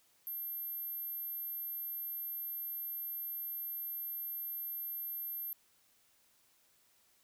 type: tone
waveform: sine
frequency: 12640 Hz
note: G9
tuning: 13 cents sharp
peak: -38 dBFS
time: 0.27-5.53 s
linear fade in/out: 0 ms
effects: white hiss -70 dBFS RMS until 7.23 s